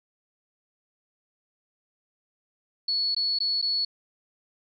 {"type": "tone with dropouts", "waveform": "sine", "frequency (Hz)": 4400, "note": "C#8", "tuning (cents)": -14, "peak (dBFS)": -23, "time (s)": [2.88, 3.85], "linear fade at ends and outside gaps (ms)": 5, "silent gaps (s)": [[3.148, 3.164], [3.388, 3.402], [3.616, 3.624]], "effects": []}